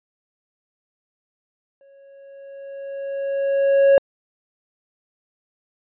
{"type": "tone with exponential growth", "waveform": "triangle", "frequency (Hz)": 552, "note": "C#5", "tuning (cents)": -7, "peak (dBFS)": -7, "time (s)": [1.81, 3.98], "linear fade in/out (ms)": 1, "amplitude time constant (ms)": 470, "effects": ["resampled to 8000 Hz"]}